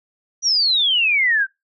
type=exponential sweep; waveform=sine; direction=down; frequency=5920 to 1525 Hz; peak=-14 dBFS; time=0.42-1.47 s; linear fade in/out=50 ms; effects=noise-tail reverb RT60 0.2 s tail -24 dB re dry